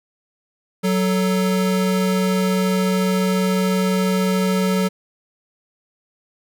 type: tone pair together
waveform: square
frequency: 186.55 / 440 Hz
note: F#3 / A4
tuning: +14 / 0 cents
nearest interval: octave + minor third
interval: 1486 cents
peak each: -18 / -24 dBFS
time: 0.83-4.89 s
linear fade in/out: 20 ms
effects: none